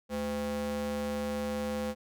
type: ring-modulated tone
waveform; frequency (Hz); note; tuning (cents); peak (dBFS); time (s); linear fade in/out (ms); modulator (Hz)
square; 146.7; D3; -2; -29; 0.09-1.95; 50; 363
effects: none